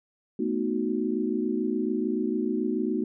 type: chord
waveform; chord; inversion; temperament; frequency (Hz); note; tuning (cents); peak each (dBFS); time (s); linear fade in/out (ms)
sine; B dominant seventh; third; equal; 220 / 246.9 / 311.1 / 370; A3 / B3 / D#4 / F#4; 0 / 0 / 0 / 0; -30; 0.39-3.04; 5
effects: none